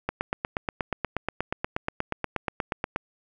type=click train; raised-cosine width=0.5 ms; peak=-11 dBFS; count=25; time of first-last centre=0.09-2.961 s; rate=8.36 Hz; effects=none

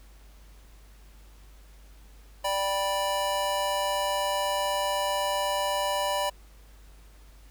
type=chord; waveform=square; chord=G major; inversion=second; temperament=just; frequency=588 / 784 / 980 Hz; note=D5 / G5 / B5; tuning=+2 / 0 / -14 cents; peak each=-30 / -34 / -30 dBFS; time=2.44-6.3 s; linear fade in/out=10 ms; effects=added 50 Hz sine -49 dBFS peak until 7.5 s + pink hiss -59 dBFS RMS until 7.5 s

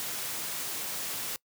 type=noise; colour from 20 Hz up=white; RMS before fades=-35 dBFS; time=0-1.36 s; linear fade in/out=0 ms; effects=noise-tail reverb RT60 0.1 s tail -24 dB re dry + high-pass 100 Hz 12 dB/octave

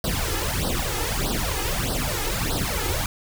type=noise with flanger; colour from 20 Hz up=pink; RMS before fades=-25 dBFS; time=0.04-3.06 s; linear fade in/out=2 ms; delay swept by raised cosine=0.21 to 2.41 ms; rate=1.6 Hz; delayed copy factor=+0.9; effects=none

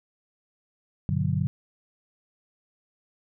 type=chord; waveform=sine; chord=G major seventh; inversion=none; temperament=just; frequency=98 / 122.5 / 147 / 183.75 Hz; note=G2 / B2 / D3 / F#3; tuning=0 / -14 / +2 / -12 cents; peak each=-28 / -31 / -26 / -29 dBFS; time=1.09-1.47 s; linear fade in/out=0 ms; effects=none

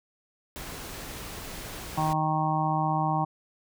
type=noise; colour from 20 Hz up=pink; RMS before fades=-39 dBFS; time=0.56-2.13 s; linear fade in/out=0 ms
type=harmonic tone; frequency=155.8 Hz; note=D#3; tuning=3 cents sharp; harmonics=1 / 2 / 4 / 5 / 6 / 7; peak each=-28 / -34 / -37 / -28 / -31 / -32 dBFS; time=1.97-3.25 s; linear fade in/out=10 ms
effects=none

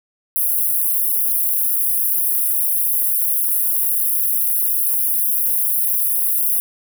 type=high-pass noise; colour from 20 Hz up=white; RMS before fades=-18 dBFS; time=0.36-6.6 s; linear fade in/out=0 ms; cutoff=10000 Hz; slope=96 dB/octave; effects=none

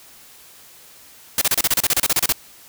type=noise bursts; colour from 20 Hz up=white; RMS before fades=-17 dBFS; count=15; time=1.38-2.324 s; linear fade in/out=2 ms; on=34 ms; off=31 ms; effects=white hiss -46 dBFS RMS until 2.68 s

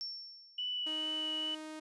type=tone with exponential decay; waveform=sine; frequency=5440 Hz; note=F8; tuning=46 cents flat; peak=-36 dBFS; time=0.01-0.98 s; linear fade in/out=0 ms; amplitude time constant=210 ms
type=tone with vibrato; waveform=sine; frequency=2960 Hz; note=F#7; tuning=in tune; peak=-34 dBFS; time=0.58-1.55 s; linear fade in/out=5 ms; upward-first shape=sine; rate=2.3 Hz; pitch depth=11 cents each way
type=tone; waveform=sawtooth; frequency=311.1 Hz; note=D#4; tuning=in tune; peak=-39 dBFS; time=0.86-1.8 s; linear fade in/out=10 ms
effects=resampled to 24000 Hz

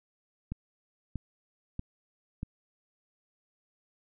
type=click train; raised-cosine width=5 ms; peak=-22 dBFS; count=4; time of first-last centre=0.52-2.431 s; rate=1.57 Hz; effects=none

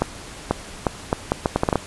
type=accelerating click train; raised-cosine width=1 ms; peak=-3 dBFS; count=11; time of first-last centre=0.02-1.757 s; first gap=490 ms; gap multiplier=0.73; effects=pink hiss -38 dBFS RMS until 1.86 s + resampled to 24000 Hz

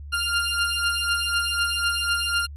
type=beating tone pair; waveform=20% pulse; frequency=1396.9 / 1400.9 Hz; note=F6 / F6; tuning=0 / +5 cents; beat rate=4 Hz; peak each=-20 dBFS; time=0.12-2.47 s; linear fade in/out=20 ms; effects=added 72 Hz sine -35 dBFS peak until 2.56 s + resampled to 32000 Hz

